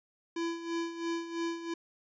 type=tone with tremolo; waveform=square; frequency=335.3 Hz; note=E4; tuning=30 cents sharp; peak=-31 dBFS; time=0.36-1.74 s; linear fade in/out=5 ms; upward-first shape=sine; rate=3 Hz; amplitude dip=70%; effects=resampled to 16000 Hz